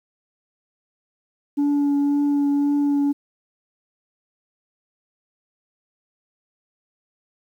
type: tone with vibrato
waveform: sine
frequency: 286.3 Hz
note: D4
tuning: 44 cents flat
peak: -14 dBFS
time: 1.57-3.13 s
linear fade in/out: 20 ms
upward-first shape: triangle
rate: 1.9 Hz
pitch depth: 15 cents each way
effects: tanh soft clip ceiling -16 dBFS + 9-bit